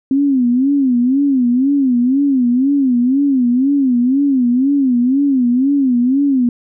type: tone with vibrato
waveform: sine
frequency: 261.6 Hz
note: C4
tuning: in tune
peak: -10 dBFS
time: 0.11-6.49 s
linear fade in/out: 2 ms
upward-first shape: sine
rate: 2 Hz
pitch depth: 150 cents each way
effects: none